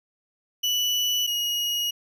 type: tone pair in turn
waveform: 35% pulse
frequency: 2960 / 2887 Hz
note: F#7 / F#7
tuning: 0 / -43 cents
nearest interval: unison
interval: 43 cents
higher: first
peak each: -20 / -22 dBFS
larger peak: first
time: 0.63-1.27 / 1.27-1.91 s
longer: neither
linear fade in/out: 10 ms
effects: none